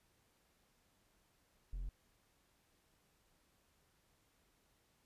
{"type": "tone", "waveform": "triangle", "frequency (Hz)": 43.65, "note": "F1", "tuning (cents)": 0, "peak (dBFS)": -38, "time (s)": [1.73, 1.89], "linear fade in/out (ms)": 0, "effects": ["pink hiss -75 dBFS RMS until 5.05 s", "resampled to 32000 Hz"]}